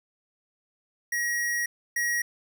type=tone pair in turn; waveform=square; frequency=1900 / 1900 Hz; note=A#6 / A#6; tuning=+33 / +33 cents; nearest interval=unison; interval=0 cents; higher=neither; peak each=-26 / -25 dBFS; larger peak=second; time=1.12-1.66 / 1.96-2.22 s; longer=first; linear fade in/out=5 ms; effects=none